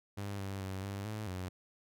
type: tone with pitch steps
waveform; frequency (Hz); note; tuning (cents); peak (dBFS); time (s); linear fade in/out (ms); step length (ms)
sawtooth; 100.6 / 97.7 / 95.4 / 99.3 / 107.4 / 92; G2 / G2 / G2 / G2 / A2 / F#2; +45 / -5 / -47 / +23 / -41 / -9; -34; 0.17-1.49; 10; 220
effects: none